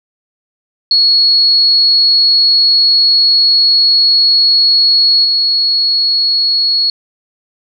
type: tone with level steps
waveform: sine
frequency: 4345 Hz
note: C#8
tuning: 35 cents flat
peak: -6 / -9 dBFS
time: 0.91-6.9 s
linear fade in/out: 2 ms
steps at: 5.24 s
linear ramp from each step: 10 ms
effects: none

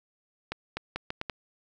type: accelerating click train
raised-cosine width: 0.3 ms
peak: -16 dBFS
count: 6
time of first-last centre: 0.52-1.298 s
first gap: 250 ms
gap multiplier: 0.76
effects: none

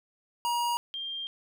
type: tone pair in turn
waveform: square / sine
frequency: 952 / 3191 Hz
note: A#5 / G7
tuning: +36 / +30 cents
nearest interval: octave + major sixth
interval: 2094 cents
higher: second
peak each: -27 / -33 dBFS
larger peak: first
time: 0.45-0.77 / 0.94-1.27 s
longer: second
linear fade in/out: 0 ms
effects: none

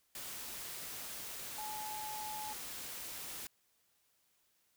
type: tone in noise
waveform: sine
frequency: 854 Hz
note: G#5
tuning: 48 cents sharp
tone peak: -42 dBFS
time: 1.58-2.53 s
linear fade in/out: 2 ms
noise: white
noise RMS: -45 dBFS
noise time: 0.15-3.47 s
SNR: 0 dB
effects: white hiss -75 dBFS RMS until 4.76 s

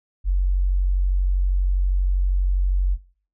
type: tone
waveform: sine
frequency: 46.25 Hz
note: F#1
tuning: in tune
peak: -16 dBFS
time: 0.24-2.98 s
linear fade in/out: 50 ms
effects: noise-tail reverb RT60 0.5 s tail -23 dB re dry

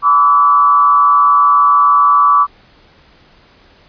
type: tone with frequency modulation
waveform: sine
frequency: 1150 Hz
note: D6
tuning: 37 cents flat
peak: -6 dBFS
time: 0.02-2.47 s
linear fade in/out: 50 ms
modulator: 147 Hz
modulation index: 0.62
effects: pink hiss -47 dBFS RMS until 3.88 s + resampled to 11025 Hz

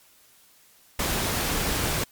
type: noise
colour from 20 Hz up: pink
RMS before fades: -26 dBFS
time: 0.99-2.04 s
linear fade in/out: 5 ms
effects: white hiss -57 dBFS RMS until 2.11 s + MP3 96 kbps

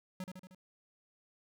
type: tone with echo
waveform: square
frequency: 185 Hz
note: F#3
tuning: in tune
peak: -39 dBFS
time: 0.2-0.24 s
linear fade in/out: 2 ms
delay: 77 ms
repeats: 4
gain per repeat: -4 dB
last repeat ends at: 0.548 s
effects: none

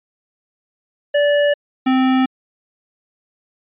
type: tone pair in turn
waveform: square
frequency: 581 / 260.1 Hz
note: D5 / C4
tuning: -19 / -10 cents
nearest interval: octave + major second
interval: 1391 cents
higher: first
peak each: -13 dBFS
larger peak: neither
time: 1.14-1.54 / 1.86-2.26 s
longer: neither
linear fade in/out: 10 ms
effects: resampled to 8000 Hz

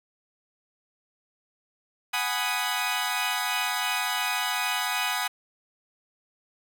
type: chord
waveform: 15% pulse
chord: G# minor seventh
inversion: third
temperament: equal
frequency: 740 / 830.6 / 987.8 / 1244.5 Hz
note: F#5 / G#5 / B5 / D#6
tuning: 0 / 0 / 0 / 0 cents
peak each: -25 dBFS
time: 2.13-5.28 s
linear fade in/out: 10 ms
effects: none

